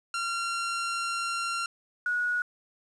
sawtooth / sine tone pair in turn, 1376 / 1457.8 Hz, F6 / F#6, -26 / -26 cents, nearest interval minor second, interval 100 cents, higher second, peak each -25 dBFS, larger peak neither, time 0.14-1.66 / 2.06-2.42 s, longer first, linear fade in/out 2 ms, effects resampled to 22050 Hz + 9-bit

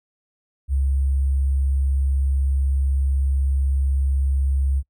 sine tone with sample-and-hold, 68 Hz, C#2, 33 cents flat, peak -17 dBFS, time 0.68-4.83 s, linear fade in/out 50 ms, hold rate 8820 Hz, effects noise-tail reverb RT60 0.1 s tail -25 dB re dry

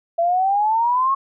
sine exponential sweep, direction up, 667 to 1101 Hz, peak -15 dBFS, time 0.18-1.15 s, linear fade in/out 10 ms, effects none

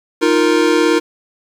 square chord, Eb suspended second, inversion none, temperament equal, 311.1 / 349.2 / 466.2 Hz, Eb4 / F4 / Bb4, 0 / 0 / 0 cents, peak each -16 dBFS, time 0.21-1 s, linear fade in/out 20 ms, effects low-pass 7000 Hz 12 dB/octave + 7-bit

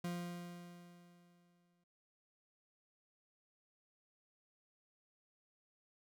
40% pulse tone with exponential decay, 174.61 Hz, F3, in tune, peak -37 dBFS, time 0.04-1.84 s, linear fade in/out 5 ms, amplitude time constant 390 ms, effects none

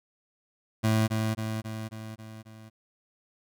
25% pulse tone with echo, 109.9 Hz, A2, 2 cents flat, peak -18 dBFS, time 0.83-1.08 s, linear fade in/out 20 ms, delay 270 ms, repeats 6, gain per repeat -4 dB, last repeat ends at 2.7 s, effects none

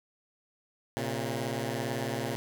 10% pulse beating tone pair, 116.54 / 134.54 Hz, A#2 / C3, 0 / +49 cents, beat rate 18 Hz, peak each -25 / -26 dBFS, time 0.97-2.36 s, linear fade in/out 0 ms, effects none

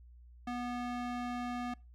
square tone with band-pass filter, 244 Hz, B3, 21 cents flat, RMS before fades -38 dBFS, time 0.47-1.74 s, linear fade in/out 5 ms, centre 920 Hz, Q 0.54, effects noise-tail reverb RT60 0.3 s tail -25 dB re dry + added 60 Hz sine -53 dBFS peak until 1.94 s

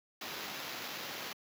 white noise with sample-and-hold, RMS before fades -42 dBFS, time 0.21-1.33 s, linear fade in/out 5 ms, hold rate 8820 Hz, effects high-pass 150 Hz 12 dB/octave

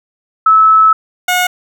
sine / 15% pulse tone pair in turn, 1302 / 724.4 Hz, E6 / F#5, -22 / -37 cents, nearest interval minor seventh, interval 1015 cents, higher first, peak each -4 dBFS, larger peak neither, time 0.46-0.93 / 1.28-1.47 s, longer first, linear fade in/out 5 ms, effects none

